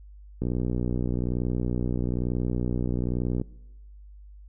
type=click train; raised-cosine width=3 ms; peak=-15 dBFS; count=184; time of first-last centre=0.42-3.415 s; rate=61.1 Hz; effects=noise-tail reverb RT60 1.0 s tail -23 dB re dry + added 50 Hz sine -44 dBFS peak until 4.48 s